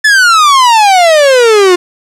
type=exponential sweep; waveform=45% pulse; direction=down; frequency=1760 to 349.2 Hz; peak=-3 dBFS; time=0.04-1.76 s; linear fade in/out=10 ms; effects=low-pass 8000 Hz 12 dB/octave + 7-bit